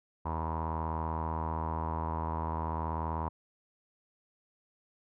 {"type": "tone with low-pass filter", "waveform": "sawtooth", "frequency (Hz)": 80.4, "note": "E2", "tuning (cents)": -43, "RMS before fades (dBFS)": -34, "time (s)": [0.25, 3.29], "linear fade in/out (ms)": 10, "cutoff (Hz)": 970, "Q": 8.6, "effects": []}